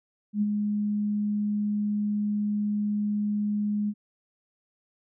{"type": "tone with ADSR envelope", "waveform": "sine", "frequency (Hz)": 208, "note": "G#3", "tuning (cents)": 3, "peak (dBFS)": -20, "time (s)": [0.33, 3.94], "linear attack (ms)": 86, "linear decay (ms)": 35, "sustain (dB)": -4, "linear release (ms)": 53, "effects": []}